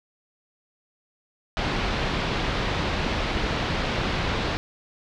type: low-pass noise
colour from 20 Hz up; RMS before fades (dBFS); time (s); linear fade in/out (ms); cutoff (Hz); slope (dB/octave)
pink; -26; 1.57-4.57; 0; 4300; 24
effects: none